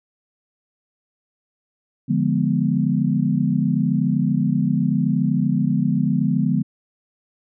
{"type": "chord", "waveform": "sine", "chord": "D diminished seventh", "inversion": "none", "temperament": "equal", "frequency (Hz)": [146.83, 174.61, 207.7, 246.9], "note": ["D3", "F3", "Ab3", "Cb4"], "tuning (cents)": [0, 0, 0, 0], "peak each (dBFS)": -22, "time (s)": [2.08, 6.63], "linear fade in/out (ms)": 20, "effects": []}